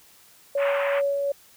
sine tone with tremolo, 562 Hz, C#5, 24 cents sharp, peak -20 dBFS, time 0.55-1.32 s, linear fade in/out 5 ms, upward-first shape sine, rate 2.7 Hz, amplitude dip 30%
pink band-pass noise, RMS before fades -30 dBFS, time 0.57-1.02 s, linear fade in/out 50 ms, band 780 to 2700 Hz, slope 48 dB/octave
effects white hiss -54 dBFS RMS until 1.56 s

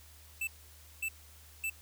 square tone bursts, 2647 Hz, E7, 7 cents sharp, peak -33 dBFS, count 3, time 0.41-1.699 s, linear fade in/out 5 ms, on 63 ms, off 550 ms, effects added 76 Hz sine -56 dBFS peak until 1.81 s + white hiss -58 dBFS RMS until 1.81 s

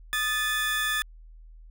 30% pulse tone pair together, 1238 / 1743.2 Hz, D#6 / A6, -9 / -17 cents, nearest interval tritone, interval 592 cents, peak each -30 / -23 dBFS, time 0.13-1.02 s, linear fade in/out 0 ms, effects added 40 Hz sine -45 dBFS peak until 1.7 s

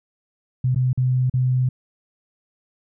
sine tone with dropouts, 127.5 Hz, C3, 44 cents flat, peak -16 dBFS, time 0.64-1.69 s, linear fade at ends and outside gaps 5 ms, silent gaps 0.747-0.759 / 0.931-0.975 / 1.298-1.338 s, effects none

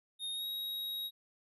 square tone with pitch glide, 3700 to 3800 Hz, A#7 to A#7, -14 to +33 cents, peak -37 dBFS, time 0.19-1.11 s, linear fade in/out 50 ms, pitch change +47 cents, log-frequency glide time 0.31-0.46 s, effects none

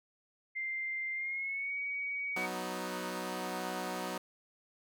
sine tone with pitch glide, 2093 to 2256 Hz, C7 to C#7, 0 to +30 cents, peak -34 dBFS, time 0.55-2.47 s, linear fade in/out 20 ms, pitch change +130 cents, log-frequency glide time 1.13-1.76 s
10% pulse chord, B major, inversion second, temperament equal, 185 / 246.9 / 311.1 Hz, F#3 / B3 / D#4, 0 / 0 / 0 cents, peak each -31 / -33 / -34 dBFS, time 2.36-4.18 s, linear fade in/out 5 ms
effects none

